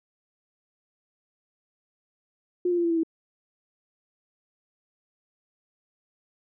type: tone with pitch steps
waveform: sine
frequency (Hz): 356.7 / 350.2 / 343.8 / 337.5 / 331.3 / 325.2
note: F4 / F4 / F4 / E4 / E4 / E4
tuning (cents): +37 / +5 / -27 / +41 / +9 / -23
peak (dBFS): -21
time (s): 2.65-3.034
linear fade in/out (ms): 5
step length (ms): 64
effects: none